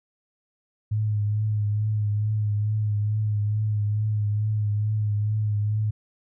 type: tone with vibrato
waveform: sine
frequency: 105.7 Hz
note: G#2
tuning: 31 cents sharp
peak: -21 dBFS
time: 0.91-5.91 s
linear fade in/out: 10 ms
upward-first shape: triangle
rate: 2.3 Hz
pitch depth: 39 cents each way
effects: none